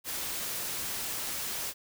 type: noise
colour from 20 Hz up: white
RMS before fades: -35 dBFS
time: 0.04-1.74 s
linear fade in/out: 50 ms
effects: none